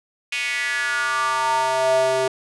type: tone with high-pass filter sweep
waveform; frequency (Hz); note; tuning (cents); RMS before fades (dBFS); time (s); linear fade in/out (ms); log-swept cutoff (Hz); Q
square; 130.81; C3; 0; -21; 0.32-2.28; 5; 2500 to 490; 5
effects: resampled to 24000 Hz